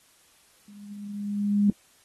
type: tone with level ramp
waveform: sine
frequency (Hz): 204.3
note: G#3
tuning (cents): -28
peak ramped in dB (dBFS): -45 to -16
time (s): 0.68-1.7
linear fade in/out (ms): 2
effects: white hiss -60 dBFS RMS until 2.04 s + AAC 32 kbps